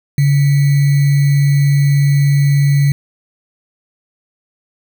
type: tone with sample-and-hold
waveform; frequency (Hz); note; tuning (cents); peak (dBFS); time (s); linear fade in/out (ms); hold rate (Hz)
sine; 141.7; C#3; +38; -8; 0.18-2.92; 2; 2100
effects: none